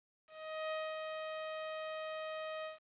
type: tone with ADSR envelope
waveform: sawtooth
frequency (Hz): 628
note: D#5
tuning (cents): +16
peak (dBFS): -32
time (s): 0.27-2.79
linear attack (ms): 440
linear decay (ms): 240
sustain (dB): -4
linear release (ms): 140
effects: resampled to 8000 Hz + 11-bit